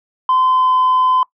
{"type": "tone with pitch glide", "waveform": "sine", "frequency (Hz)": [1028, 1021.5], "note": ["C6", "C6"], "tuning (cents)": [-31, -42], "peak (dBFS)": -9, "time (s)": [0.29, 1.23], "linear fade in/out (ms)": 2, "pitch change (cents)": -11, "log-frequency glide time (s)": [0.47, 0.74], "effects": ["noise-tail reverb RT60 0.1 s tail -22 dB re dry", "tanh soft clip ceiling -8 dBFS"]}